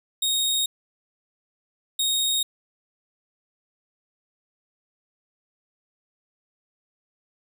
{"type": "tone pair in turn", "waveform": "sawtooth", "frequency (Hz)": [3733, 3733], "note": ["A#7", "A#7"], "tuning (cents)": [2, 2], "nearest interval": "unison", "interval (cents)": 0, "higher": "neither", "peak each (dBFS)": [-18, -18], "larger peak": "neither", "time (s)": [[0.22, 0.66], [1.99, 2.43]], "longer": "neither", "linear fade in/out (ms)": 5, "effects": []}